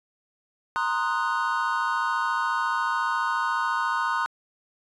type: chord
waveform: triangle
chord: C half-diminished seventh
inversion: third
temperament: equal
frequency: 932.3 / 1046.5 / 1244.5 / 1480 Hz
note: Bb5 / C6 / Eb6 / Gb6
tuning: 0 / 0 / 0 / 0 cents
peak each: -27 dBFS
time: 0.76-4.26 s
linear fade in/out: 0 ms
effects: resampled to 24000 Hz